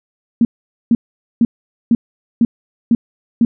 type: tone bursts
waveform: sine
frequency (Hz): 233.1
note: A#3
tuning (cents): 0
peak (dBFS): -7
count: 7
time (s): 0.41-3.45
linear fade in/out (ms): 2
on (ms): 40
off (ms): 460
effects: none